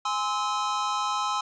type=chord; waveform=square; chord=Ab augmented; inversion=none; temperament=just; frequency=830.6 / 1038.3 / 1297.8 Hz; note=Ab5 / C6 / E6; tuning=0 / -14 / -27 cents; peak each=-32 / -30 / -30 dBFS; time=0.05-1.41 s; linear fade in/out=5 ms; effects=resampled to 16000 Hz + 10-bit